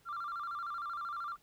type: tone with vibrato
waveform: sine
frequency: 1273 Hz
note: D#6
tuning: 39 cents sharp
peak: -35 dBFS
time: 0.05-1.37 s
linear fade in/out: 50 ms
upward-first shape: square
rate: 13 Hz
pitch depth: 130 cents each way
effects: tanh soft clip ceiling -35 dBFS + pink hiss -68 dBFS RMS until 1.42 s